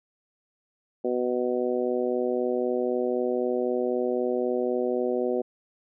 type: harmonic tone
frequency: 123.9 Hz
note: B2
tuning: 6 cents sharp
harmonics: 2 / 3 / 4 / 5 / 6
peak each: -31 / -27 / -28 / -33 / -38 dBFS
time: 1.04-5.42 s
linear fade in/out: 10 ms
effects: none